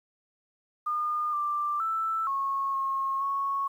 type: tone with pitch steps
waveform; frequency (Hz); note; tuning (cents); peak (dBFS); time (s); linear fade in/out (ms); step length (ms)
sine; 1215 / 1181 / 1323 / 1094 / 1083 / 1104; D#6 / D6 / E6 / C#6 / C#6 / C#6; -42 / +9 / +6 / -23 / -41 / -7; -26; 0.86-3.68; 10; 470
effects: 10-bit